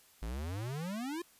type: exponential sweep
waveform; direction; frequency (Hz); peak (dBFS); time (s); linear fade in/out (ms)
square; up; 51.4 to 357; -37; 0.22-1.22; 5
effects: white hiss -63 dBFS RMS until 1.39 s + resampled to 32000 Hz